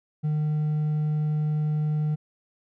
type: tone with hard clipping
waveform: triangle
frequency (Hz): 151.9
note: D#3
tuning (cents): -41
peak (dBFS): -23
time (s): 0.23-2.16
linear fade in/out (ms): 20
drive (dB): 5
effects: none